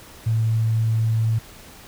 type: tone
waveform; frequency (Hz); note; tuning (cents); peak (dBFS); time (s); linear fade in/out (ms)
sine; 112; A2; +31; -17; 0.26-1.39; 10
effects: pink hiss -44 dBFS RMS until 1.87 s